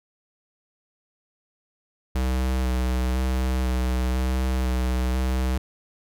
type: tone with vibrato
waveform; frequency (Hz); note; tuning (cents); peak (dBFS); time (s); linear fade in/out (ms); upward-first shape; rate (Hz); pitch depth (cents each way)
square; 63.6; C2; -48; -22; 2.15-5.58; 5; square; 1; 15
effects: none